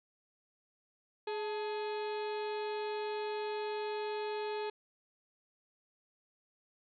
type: harmonic tone with a mistuned harmonic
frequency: 419.8 Hz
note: G#4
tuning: 19 cents sharp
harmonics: 1 / 2 / 3 / 4 / 5 / 6 / 7 / 8 / 9 / 10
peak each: -36 / -41 / -53 / -50 / -57 / -50 / -60 / -53 / -59 / -54 dBFS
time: 1.27-4.7 s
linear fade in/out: 5 ms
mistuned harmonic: 2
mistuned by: +72 cents
effects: none